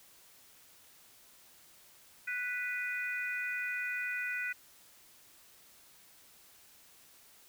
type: harmonic tone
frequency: 493.9 Hz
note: B4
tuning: in tune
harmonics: 3 / 4 / 5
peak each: -37 / -38 / -39 dBFS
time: 2.27-4.53 s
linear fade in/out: 10 ms
effects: white hiss -60 dBFS RMS until 7.48 s